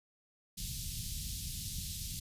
pink band-stop noise, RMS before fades -40 dBFS, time 0.57-2.2 s, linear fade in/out 10 ms, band 160 to 3600 Hz, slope 24 dB/octave, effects resampled to 32000 Hz

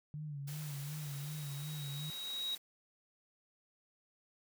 sine tone with vibrato, 146.3 Hz, D3, 6 cents flat, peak -40 dBFS, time 0.14-2.1 s, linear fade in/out 0 ms, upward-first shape sine, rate 2.7 Hz, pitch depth 80 cents each way
white high-pass noise, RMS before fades -50 dBFS, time 0.47-2.58 s, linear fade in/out 10 ms, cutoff 140 Hz, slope 24 dB/octave
sine tone with exponential growth, 3816 Hz, A#7, 40 cents sharp, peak -34 dBFS, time 0.57-2.55 s, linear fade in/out 2 ms, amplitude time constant 430 ms
effects none

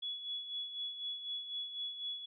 sine tone with tremolo, 3389 Hz, G#7, 34 cents sharp, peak -36 dBFS, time 0.02-2.26 s, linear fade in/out 10 ms, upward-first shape sine, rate 4 Hz, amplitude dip 60%, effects none

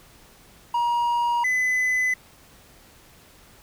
triangle tone pair in turn, 951 / 2011 Hz, A#5 / B6, +34 / +31 cents, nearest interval octave + minor second, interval 1297 cents, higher second, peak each -18 dBFS, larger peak neither, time 0.74-1.44 / 1.44-2.14 s, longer neither, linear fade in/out 5 ms, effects pink hiss -52 dBFS RMS until 3.62 s

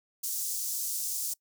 pink high-pass noise, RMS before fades -33 dBFS, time 0.23-1.34 s, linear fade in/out 10 ms, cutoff 6000 Hz, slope 24 dB/octave, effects noise-tail reverb RT60 0.1 s tail -23 dB re dry

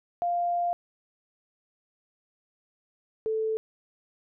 sine tone pair in turn, 698 / 439.7 Hz, F5 / A4, -1 / -1 cents, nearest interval minor sixth, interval 800 cents, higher first, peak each -24 / -25 dBFS, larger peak first, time 0.22-0.73 / 3.26-3.57 s, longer first, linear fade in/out 0 ms, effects none

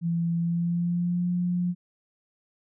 sine tone with pitch glide, 168.8 to 177.29 Hz, E3 to F3, +41 to +26 cents, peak -23 dBFS, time 0.01-1.75 s, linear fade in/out 50 ms, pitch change +85 cents, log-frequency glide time 0.38-1.29 s, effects none

